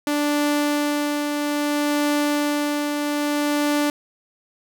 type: tone with tremolo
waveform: sawtooth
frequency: 293.2 Hz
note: D4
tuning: 3 cents flat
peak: -14 dBFS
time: 0.07-3.9 s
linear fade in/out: 2 ms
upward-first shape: triangle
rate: 0.61 Hz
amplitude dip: 40%
effects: none